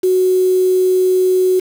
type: tone with quantisation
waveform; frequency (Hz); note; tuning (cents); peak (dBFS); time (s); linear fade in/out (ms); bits
sine; 370; F#4; 0; -10; 0.03-1.6; 10; 5
effects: none